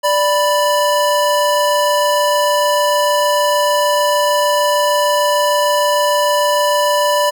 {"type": "tone pair together", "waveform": "square", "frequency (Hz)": [587.3, 987.7], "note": ["D5", "B5"], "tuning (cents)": [0, 0], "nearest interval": "major sixth", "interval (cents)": 900, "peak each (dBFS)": [-15, -16], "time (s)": [0.03, 7.31], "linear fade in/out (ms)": 20, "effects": []}